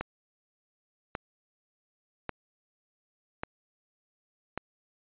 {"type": "click train", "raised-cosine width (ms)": 0.5, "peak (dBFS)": -17, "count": 5, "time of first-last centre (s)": [0.01, 4.576], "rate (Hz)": 0.876, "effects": ["resampled to 8000 Hz"]}